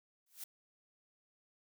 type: noise with exponential growth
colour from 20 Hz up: blue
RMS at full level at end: -41 dBFS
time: 0.26-0.44 s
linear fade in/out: 5 ms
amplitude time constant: 37 ms
effects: none